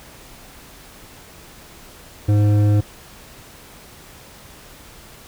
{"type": "tone with hard clipping", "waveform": "sine", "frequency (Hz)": 103.83, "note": "G#2", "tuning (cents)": 0, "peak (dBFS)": -14, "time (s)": [2.28, 2.81], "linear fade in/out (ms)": 10, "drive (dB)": 10, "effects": ["pink hiss -43 dBFS RMS until 5.27 s"]}